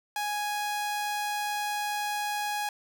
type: tone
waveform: sawtooth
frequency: 830.6 Hz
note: G#5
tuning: in tune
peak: -25 dBFS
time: 0.16-2.69 s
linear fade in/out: 2 ms
effects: 9-bit